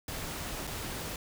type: noise with dropouts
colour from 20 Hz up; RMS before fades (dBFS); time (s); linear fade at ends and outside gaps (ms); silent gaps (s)
pink; -38; 0.08-1.16; 2; 0.67-0.674
effects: none